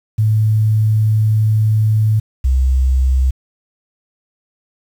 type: tone pair in turn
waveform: sine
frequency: 108.5 / 65.04 Hz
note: A2 / C2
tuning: -24 / -10 cents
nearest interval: major sixth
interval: 886 cents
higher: first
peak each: -10 dBFS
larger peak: neither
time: 0.18-2.2 / 2.44-3.31 s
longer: first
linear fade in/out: 10 ms
effects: 7-bit